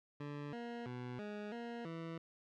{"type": "tone with pitch steps", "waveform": "20% pulse", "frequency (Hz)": [145.5, 236.7, 124, 208.2, 235.6, 164.8], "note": ["D3", "A#3", "B2", "G#3", "A#3", "E3"], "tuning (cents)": [-16, 27, 7, 5, 19, 0], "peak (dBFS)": -38, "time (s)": [0.2, 2.18], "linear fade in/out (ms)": 5, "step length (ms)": 330, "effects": ["low-pass 3000 Hz 12 dB/octave"]}